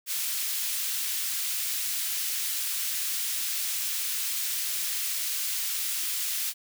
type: high-pass noise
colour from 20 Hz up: white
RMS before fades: -30 dBFS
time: 0.06-6.54 s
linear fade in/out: 50 ms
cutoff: 2200 Hz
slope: 12 dB/octave
effects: none